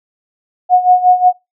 sine tone with tremolo, 728 Hz, F#5, 28 cents flat, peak -3 dBFS, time 0.69-1.33 s, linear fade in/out 50 ms, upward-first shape sine, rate 5.5 Hz, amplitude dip 80%, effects noise-tail reverb RT60 0.2 s tail -23 dB re dry

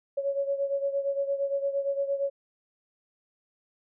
sine beating tone pair, 554.4 / 563.1 Hz, C#5 / C#5, 0 / +27 cents, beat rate 8.7 Hz, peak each -27 / -32 dBFS, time 0.17-2.3 s, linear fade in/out 10 ms, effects none

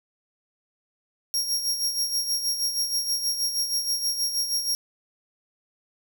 sawtooth tone with tremolo, 5588 Hz, F8, in tune, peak -19 dBFS, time 1.34-4.75 s, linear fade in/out 0 ms, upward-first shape sine, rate 6.3 Hz, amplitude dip 60%, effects none

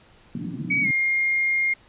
white band-pass noise, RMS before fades -31 dBFS, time 0.35-0.91 s, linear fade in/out 2 ms, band 120 to 280 Hz, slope 48 dB/octave
sine tone with pitch glide, 2266 to 2127 Hz, C#7 to C7, +37 to +28 cents, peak -19 dBFS, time 0.7-1.74 s, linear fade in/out 10 ms, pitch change -109 cents, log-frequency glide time 0.82-0.87 s
effects pink hiss -54 dBFS RMS until 1.88 s + resampled to 8000 Hz

